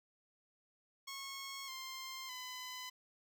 10% pulse tone with pitch steps, 1093 / 1053 / 1009 Hz, C#6 / C6 / B5, -25 / +11 / +37 cents, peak -36 dBFS, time 1.07-2.9 s, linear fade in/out 10 ms, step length 610 ms, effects none

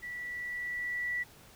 sine tone with level ramp, 1955 Hz, B6, 18 cents flat, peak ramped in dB -38 to -30 dBFS, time 0.02-1.24 s, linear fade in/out 20 ms, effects pink hiss -56 dBFS RMS until 1.55 s

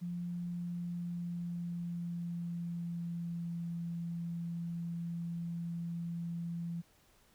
sine tone with pitch glide, 174.61 to 169.64 Hz, F3 to E3, 0 to +50 cents, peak -36 dBFS, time 0.01-6.82 s, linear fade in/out 20 ms, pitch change -50 cents, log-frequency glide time 0.32-3.71 s, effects pink hiss -67 dBFS RMS until 7.34 s

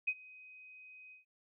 sine tone with ADSR envelope, 2514 Hz, D#7, 17 cents sharp, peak -28 dBFS, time 0.07-1.25 s, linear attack 12 ms, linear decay 53 ms, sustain -24 dB, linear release 130 ms, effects none

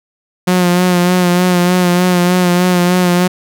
sawtooth tone with vibrato, 179 Hz, F3, 43 cents sharp, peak -5 dBFS, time 0.47-3.28 s, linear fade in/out 10 ms, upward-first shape sine, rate 3.3 Hz, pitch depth 32 cents each way, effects none

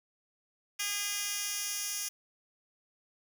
10% pulse tone with high-pass filter sweep, 407.7 Hz, G#4, 32 cents flat, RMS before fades -35 dBFS, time 0.79-2.09 s, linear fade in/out 10 ms, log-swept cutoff 3300 to 5400 Hz, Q 0.96, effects none

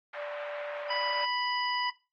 white band-pass noise, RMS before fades -43 dBFS, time 0.13-1.25 s, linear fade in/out 5 ms, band 750 to 2100 Hz, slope 24 dB/octave
sine tone, 585 Hz, D5, 7 cents flat, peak -35 dBFS, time 0.14-1.27 s, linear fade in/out 50 ms
harmonic tone, 987.8 Hz, B5, in tune, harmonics 1 / 2 / 3 / 5, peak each -31 / -35 / -36 / -37 dBFS, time 0.9-1.9 s, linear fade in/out 5 ms
effects noise-tail reverb RT60 0.3 s tail -19 dB re dry + AAC 32 kbps

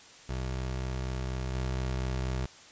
25% pulse tone with level steps, 64.2 Hz, C2, 32 cents flat, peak -28 / -26 dBFS, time 0.29-2.46 s, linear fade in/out 5 ms, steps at 1.54 s, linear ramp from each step 5 ms, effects white hiss -52 dBFS RMS until 2.71 s + resampled to 16000 Hz

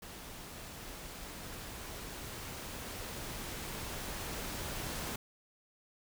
pink noise with level ramp, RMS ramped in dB -48 to -39 dBFS, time 0.02-5.16 s, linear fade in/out 5 ms, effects none

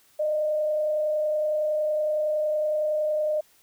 sine tone with frequency modulation, 610 Hz, D#5, 34 cents flat, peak -22 dBFS, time 0.19-3.41 s, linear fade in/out 10 ms, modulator 30.8 Hz, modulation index 0.34, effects white hiss -60 dBFS RMS until 3.62 s

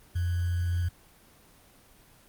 sine tone with sample-and-hold, 87.31 Hz, F2, in tune, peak -25 dBFS, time 0.15-0.89 s, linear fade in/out 10 ms, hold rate 1575 Hz, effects pink hiss -57 dBFS RMS until 2.28 s + Opus 24 kbps

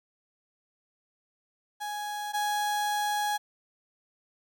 35% pulse tone pair in turn, 832 / 832 Hz, G#5 / G#5, +3 / +3 cents, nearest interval unison, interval 0 cents, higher neither, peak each -31 / -25 dBFS, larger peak second, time 1.8-2.33 / 2.33-3.38 s, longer second, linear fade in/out 20 ms, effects 11-bit

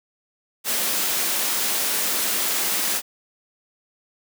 white high-pass noise, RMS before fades -23 dBFS, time 0.64-3.02 s, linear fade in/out 50 ms, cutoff 180 Hz, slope 24 dB/octave, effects none

